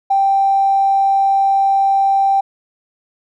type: tone with tanh clipping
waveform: triangle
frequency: 784 Hz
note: G5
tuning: in tune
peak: -10 dBFS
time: 0.1-2.41 s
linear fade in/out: 10 ms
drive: 2 dB
effects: none